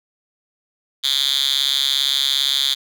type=tone with high-pass filter; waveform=5% pulse; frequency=137.5 Hz; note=C#3; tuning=14 cents flat; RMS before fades=-19 dBFS; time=1.03-2.75 s; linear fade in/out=20 ms; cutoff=3400 Hz; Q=8.6; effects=none